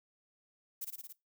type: noise with echo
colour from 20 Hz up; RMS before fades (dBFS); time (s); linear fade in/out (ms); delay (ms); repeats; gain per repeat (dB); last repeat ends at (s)
violet; -39; 0.81-0.85; 10; 56; 5; -2; 1.13
effects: noise-tail reverb RT60 0.2 s tail -20 dB re dry